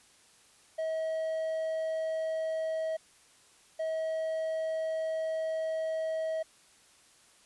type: tone pair in turn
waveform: triangle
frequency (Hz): 640 / 640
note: D#5 / D#5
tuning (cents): +49 / +49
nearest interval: unison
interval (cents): 0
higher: neither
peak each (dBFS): -28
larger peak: neither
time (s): 0.78-2.97 / 3.79-6.43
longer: second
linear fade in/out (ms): 10
effects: white hiss -61 dBFS RMS until 7.45 s + resampled to 24000 Hz